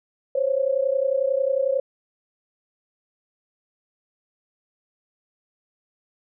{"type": "tone pair together", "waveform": "sine", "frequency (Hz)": [523.3, 554.4], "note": ["C5", "C#5"], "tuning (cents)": [0, 0], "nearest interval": "minor second", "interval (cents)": 100, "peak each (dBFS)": -22, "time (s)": [0.35, 1.8], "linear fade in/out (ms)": 5, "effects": []}